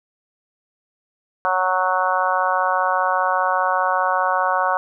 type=harmonic tone; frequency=185 Hz; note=F#3; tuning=in tune; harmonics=3 / 4 / 5 / 6 / 7 / 8; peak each=-25 / -23 / -23 / -22 / -26 / -25 dBFS; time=1.45-4.77 s; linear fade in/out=0 ms; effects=none